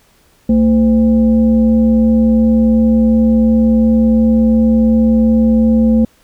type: tone with frequency modulation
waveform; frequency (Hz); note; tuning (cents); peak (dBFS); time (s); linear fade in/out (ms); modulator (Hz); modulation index
sine; 225.7; A3; +44; -7; 0.49-6.05; 5; 289; 0.51
effects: pink hiss -52 dBFS RMS until 6.23 s